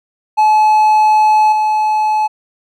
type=tone with level steps; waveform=triangle; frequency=858 Hz; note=A5; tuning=44 cents flat; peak=-5 / -9 dBFS; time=0.37-2.28 s; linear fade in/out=20 ms; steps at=1.52 s; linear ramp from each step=5 ms; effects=none